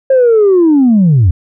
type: linear sweep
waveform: sine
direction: down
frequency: 540 to 77.78 Hz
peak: -3 dBFS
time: 0.1-1.31 s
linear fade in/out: 5 ms
effects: tanh soft clip ceiling -2 dBFS